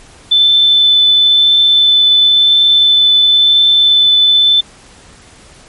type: tone with vibrato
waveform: sine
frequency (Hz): 3520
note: A7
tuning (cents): 0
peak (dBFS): -5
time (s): 0.31-4.61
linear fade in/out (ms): 10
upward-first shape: triangle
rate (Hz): 0.97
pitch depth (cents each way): 8
effects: pink hiss -40 dBFS RMS until 5.68 s + MP3 48 kbps